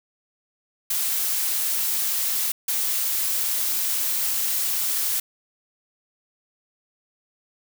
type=noise bursts at uneven times; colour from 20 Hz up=blue; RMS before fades=-24 dBFS; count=2; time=0.9-2.52 / 2.68-5.2 s; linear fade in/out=5 ms; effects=none